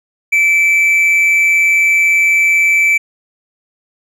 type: tone with amplitude modulation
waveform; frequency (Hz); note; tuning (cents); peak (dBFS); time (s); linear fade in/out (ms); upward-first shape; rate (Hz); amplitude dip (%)
triangle; 2319; D7; -22; -5; 0.32-2.98; 10; sine; 178; 35
effects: none